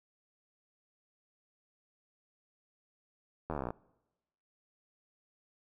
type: slowing click train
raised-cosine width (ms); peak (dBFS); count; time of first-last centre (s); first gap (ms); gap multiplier
1; -22; 15; 3.5-3.705; 12; 1.03
effects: noise-tail reverb RT60 1.0 s tail -24 dB re dry